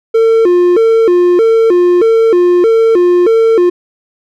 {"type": "tone with vibrato", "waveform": "triangle", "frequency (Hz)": 400, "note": "G4", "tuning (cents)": 35, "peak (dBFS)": -3, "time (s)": [0.14, 3.7], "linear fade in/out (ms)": 10, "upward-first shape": "square", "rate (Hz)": 1.6, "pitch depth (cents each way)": 210, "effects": []}